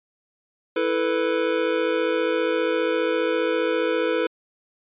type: chord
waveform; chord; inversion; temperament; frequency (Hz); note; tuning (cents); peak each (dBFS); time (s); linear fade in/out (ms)
square; E suspended fourth; none; just; 329.6 / 439.5 / 494.4; E4 / A4 / B4; 0 / -2 / +2; -27 / -26 / -24; 0.76-4.27; 5
effects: resampled to 8000 Hz